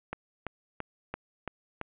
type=click train; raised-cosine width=0.5 ms; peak=-19 dBFS; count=6; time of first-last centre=0.13-1.814 s; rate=2.97 Hz; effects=resampled to 8000 Hz + 10-bit